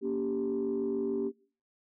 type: chord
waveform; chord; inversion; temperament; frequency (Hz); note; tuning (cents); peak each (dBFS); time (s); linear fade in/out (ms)
sine; G diminished; first; just; 235.2 / 282.2 / 392; Bb3 / Db4 / G4; +16 / +31 / 0; -34 / -34 / -30; 0.01-1.32; 50
effects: noise-tail reverb RT60 0.4 s tail -19 dB re dry + tanh soft clip ceiling -23 dBFS